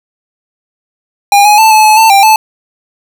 square tone with pitch steps, 809 / 837 / 882 / 864 / 859 / 890 / 791 / 872 Hz, G#5 / G#5 / A5 / A5 / A5 / A5 / G5 / A5, -46 / +13 / +4 / -32 / -42 / +20 / +15 / -16 cents, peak -3 dBFS, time 1.32-2.36 s, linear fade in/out 2 ms, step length 130 ms, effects none

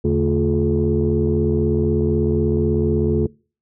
sine tone cluster, 80.9 / 144.9 / 225.1 / 351.6 / 427.8 Hz, E2 / D3 / A3 / F4 / A4, -32 / -23 / +40 / +12 / -49 cents, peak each -21 dBFS, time 0.04-3.27 s, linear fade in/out 10 ms, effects noise-tail reverb RT60 0.4 s tail -25 dB re dry + tanh soft clip ceiling -7 dBFS

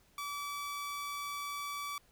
sawtooth tone, 1151 Hz, D6, 35 cents flat, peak -34 dBFS, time 0.18-1.98 s, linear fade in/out 2 ms, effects pink hiss -67 dBFS RMS until 2.11 s

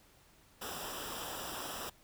pink noise with comb filter, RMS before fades -42 dBFS, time 0.61-1.9 s, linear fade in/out 10 ms, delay 0.46 ms, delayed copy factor -0.75, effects pink hiss -64 dBFS RMS until 2.03 s

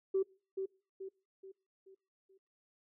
sine tone with echo, 384.4 Hz, G4, 34 cents flat, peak -27 dBFS, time 0.14-0.23 s, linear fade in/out 10 ms, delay 430 ms, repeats 5, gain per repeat -7 dB, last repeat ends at 2.38 s, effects noise-tail reverb RT60 0.4 s tail -24 dB re dry + tanh soft clip ceiling -23 dBFS

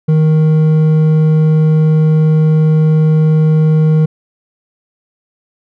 triangle tone with hard clipping, 156.2 Hz, D#3, 7 cents sharp, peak -8 dBFS, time 0.08-4.06 s, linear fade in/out 10 ms, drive 9 dB, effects none

